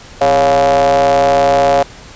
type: ring-modulated tone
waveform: square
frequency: 73.42 Hz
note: D2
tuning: in tune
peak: -6 dBFS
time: 0.21-1.83 s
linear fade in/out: 5 ms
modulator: 629 Hz
effects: pink hiss -36 dBFS RMS until 2.15 s + resampled to 16000 Hz